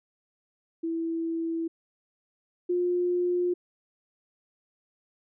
sine tone pair in turn, 329.6 / 355.1 Hz, E4 / F4, 0 / +29 cents, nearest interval minor second, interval 129 cents, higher second, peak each -27 / -23 dBFS, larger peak second, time 0.83-1.68 / 2.69-3.54 s, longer neither, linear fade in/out 10 ms, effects none

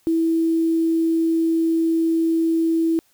sine tone with quantisation, 327.7 Hz, E4, 10 cents flat, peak -16 dBFS, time 0.07-2.99 s, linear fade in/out 0 ms, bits 7, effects white hiss -61 dBFS RMS until 3.13 s

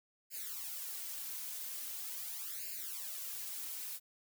blue noise with flanger, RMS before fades -43 dBFS, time 0.3-4 s, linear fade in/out 50 ms, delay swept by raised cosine 0.42 to 4.02 ms, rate 0.42 Hz, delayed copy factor +0.9, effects none

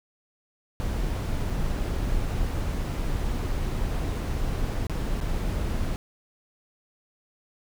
brown noise with dropouts, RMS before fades -27 dBFS, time 0.8-5.96 s, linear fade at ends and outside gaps 0 ms, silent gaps 1.5-1.504 / 4.868-4.897 / 5.203-5.211 s, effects none

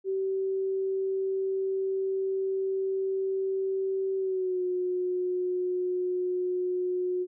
sine tone with pitch glide, 384.3 to 362.7 Hz, G4 to F#4, -34 to -34 cents, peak -26 dBFS, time 0.04-7.27 s, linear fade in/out 50 ms, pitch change -100 cents, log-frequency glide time 4.17-4.63 s, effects none

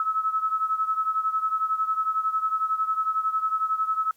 sine beating tone pair, 1293 / 1304 Hz, E6 / E6, -34 / -19 cents, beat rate 11 Hz, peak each -24 / -28 dBFS, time 0-4.11 s, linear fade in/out 2 ms, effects white hiss -64 dBFS RMS until 4.16 s + AAC 64 kbps

